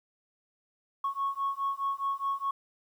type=beating tone pair; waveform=sine; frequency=1100 / 1104.8 Hz; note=C#6 / C#6; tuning=-14 / -6 cents; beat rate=4.8 Hz; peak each=-31 dBFS; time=1.04-2.51 s; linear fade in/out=5 ms; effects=tanh soft clip ceiling -23 dBFS + 10-bit